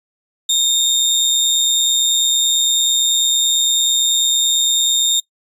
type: tone with amplitude modulation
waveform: 30% pulse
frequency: 3666 Hz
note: A#7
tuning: 30 cents flat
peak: -9 dBFS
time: 0.49-5.2 s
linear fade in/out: 5 ms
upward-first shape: sine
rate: 129 Hz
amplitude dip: 40%
effects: noise-tail reverb RT60 0.1 s tail -20 dB re dry + resampled to 32000 Hz